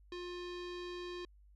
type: tone with low-pass filter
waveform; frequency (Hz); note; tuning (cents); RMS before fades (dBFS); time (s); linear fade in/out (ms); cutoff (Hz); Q
square; 354.6; F4; +26; -44; 0.12-1.25; 2; 4100; 2.4
effects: added 50 Hz sine -59 dBFS peak until 1.55 s